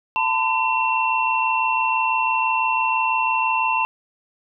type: tone cluster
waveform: sine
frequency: 889 / 1015 / 2713 Hz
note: A5 / B5 / E7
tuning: +18 / +47 / +49 cents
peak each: -22 dBFS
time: 0.16-3.85 s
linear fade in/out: 0 ms
effects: none